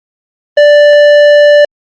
sine tone with tanh clipping, 587.3 Hz, D5, in tune, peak -3 dBFS, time 0.57-1.65 s, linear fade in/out 5 ms, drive 12 dB, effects Opus 32 kbps

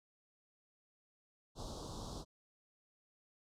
pink band-stop noise, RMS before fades -45 dBFS, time 1.55-2.25 s, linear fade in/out 50 ms, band 1200 to 3600 Hz, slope 48 dB/octave, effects low-pass 6000 Hz 12 dB/octave

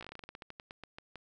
slowing click train, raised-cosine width 0.3 ms, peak -29 dBFS, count 18, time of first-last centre 0.01-1.157 s, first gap 16 ms, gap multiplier 1.16, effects none

